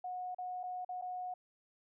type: tone with dropouts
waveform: sine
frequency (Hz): 729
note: F#5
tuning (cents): -26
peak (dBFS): -38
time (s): 0.04-1.34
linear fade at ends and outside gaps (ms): 5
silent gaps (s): 0.347-0.384 / 0.632-0.636 / 0.848-0.89 / 1.014-1.021
effects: none